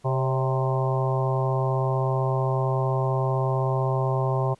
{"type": "harmonic tone with a mistuned harmonic", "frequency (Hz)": 130.81, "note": "C3", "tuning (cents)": 0, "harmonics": [1, 3, 4, 5, 6, 7, 8], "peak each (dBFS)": [-23, -30, -32, -31, -34, -33, -33], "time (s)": [0.04, 4.55], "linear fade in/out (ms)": 20, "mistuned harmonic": 4, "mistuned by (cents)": 63, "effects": ["pink hiss -60 dBFS RMS until 4.59 s", "resampled to 24000 Hz"]}